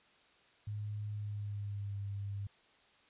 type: tone with pitch glide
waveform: sine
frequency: 104.7 to 100.26 Hz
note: G#2 to G2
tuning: +15 to +39 cents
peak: -37 dBFS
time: 0.67-2.47 s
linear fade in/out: 5 ms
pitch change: -76 cents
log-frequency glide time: 1.11-1.98 s
effects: white hiss -66 dBFS RMS until 3.09 s + resampled to 8000 Hz